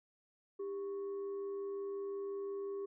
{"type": "tone with frequency modulation", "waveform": "sine", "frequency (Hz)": 397.3, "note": "G4", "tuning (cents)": 23, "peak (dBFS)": -38, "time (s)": [0.59, 2.86], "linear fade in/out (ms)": 10, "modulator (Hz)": 709, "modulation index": 0.26, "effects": []}